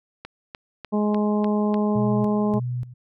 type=click train; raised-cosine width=0.3 ms; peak=-19 dBFS; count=6; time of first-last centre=0.25-1.743 s; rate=3.35 Hz
type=harmonic tone; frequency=209.5 Hz; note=G#3; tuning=15 cents sharp; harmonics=1 / 2 / 3 / 4 / 5; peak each=-20 / -26 / -30 / -32 / -34 dBFS; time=0.92-2.6 s; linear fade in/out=20 ms
type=tone with tremolo; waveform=sine; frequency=123.47 Hz; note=B2; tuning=in tune; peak=-24 dBFS; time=1.95-2.94 s; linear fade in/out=10 ms; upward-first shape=square; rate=1.7 Hz; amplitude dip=80%
effects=none